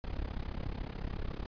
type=noise with amplitude modulation; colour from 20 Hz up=brown; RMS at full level=-34 dBFS; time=0.04-1.46 s; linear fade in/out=0 ms; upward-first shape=sine; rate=34 Hz; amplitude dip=90%; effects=resampled to 11025 Hz